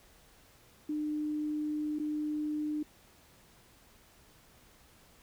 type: tone with dropouts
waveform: sine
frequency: 301.7 Hz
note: D4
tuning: 47 cents sharp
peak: -31 dBFS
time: 0.89-2.83 s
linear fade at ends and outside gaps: 5 ms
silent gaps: 1.988-1.997 s
effects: pink hiss -61 dBFS RMS until 5.22 s